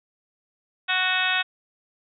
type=harmonic tone with a mistuned harmonic; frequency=370 Hz; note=F#4; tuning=in tune; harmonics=2 / 3 / 4 / 5 / 6 / 7 / 8 / 9 / 10; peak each=-31 / -33 / -26 / -28 / -34 / -26 / -36 / -30 / -30 dBFS; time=0.88-1.43 s; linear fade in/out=20 ms; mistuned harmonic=8; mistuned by=+30 cents; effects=none